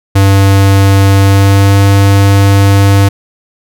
square tone with pitch glide, 98 to 99.08 Hz, G2 to G2, 0 to +19 cents, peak -4 dBFS, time 0.15-3.09 s, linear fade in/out 10 ms, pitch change +19 cents, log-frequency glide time 1.17-1.77 s, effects none

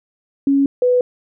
sine tone pair in turn, 277.2 / 496.3 Hz, C#4 / B4, 0 / +8 cents, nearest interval minor seventh, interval 1008 cents, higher second, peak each -11 dBFS, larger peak neither, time 0.47-0.66 / 0.82-1.01 s, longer neither, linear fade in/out 2 ms, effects none

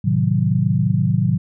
sine chord, A diminished seventh, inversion none, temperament equal with one note detuned, 110 / 130.81 / 156.19 / 185 Hz, A2 / C3 / Eb3 / Gb3, 0 / 0 / +7 / 0 cents, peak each -20 dBFS, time 0.04-1.38 s, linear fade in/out 10 ms, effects none

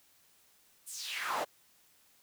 brown noise with high-pass filter sweep, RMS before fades -37 dBFS, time 0.86-1.45 s, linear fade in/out 20 ms, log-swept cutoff 9900 to 580 Hz, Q 3.2, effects white hiss -66 dBFS RMS until 2.22 s

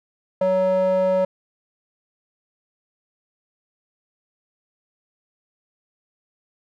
square tone with band-pass filter, 186.7 Hz, F#3, 16 cents sharp, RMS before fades -19 dBFS, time 0.41-1.25 s, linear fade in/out 5 ms, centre 630 Hz, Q 7.4, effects none

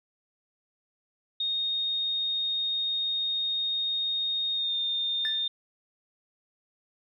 sine tone with pitch glide, 3707 to 3635 Hz, A#7 to A#7, -10 to -44 cents, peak -26 dBFS, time 1.4-5.48 s, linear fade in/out 5 ms, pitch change -34 cents, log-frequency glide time 4.54-4.74 s
triangle tone with exponential decay, 1760 Hz, A6, in tune, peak -27 dBFS, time 5.25-5.48 s, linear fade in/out 0 ms, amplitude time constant 48 ms
effects none

